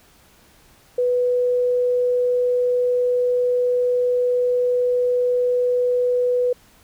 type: tone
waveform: sine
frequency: 493.9 Hz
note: B4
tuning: in tune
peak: -16 dBFS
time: 0.98-6.53 s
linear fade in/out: 5 ms
effects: pink hiss -53 dBFS RMS until 6.83 s